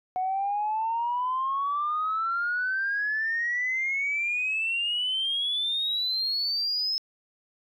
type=exponential sweep; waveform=sine; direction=up; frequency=734 to 5210 Hz; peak=-24 dBFS; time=0.16-6.98 s; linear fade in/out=0 ms; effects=tanh soft clip ceiling -20 dBFS